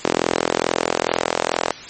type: tone with high-pass filter sweep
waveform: sawtooth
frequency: 42.31 Hz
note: E1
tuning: 46 cents sharp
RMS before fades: -21 dBFS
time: 0.04-1.72 s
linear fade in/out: 10 ms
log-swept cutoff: 370 to 610 Hz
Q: 1.4
effects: white hiss -36 dBFS RMS until 1.89 s + MP3 32 kbps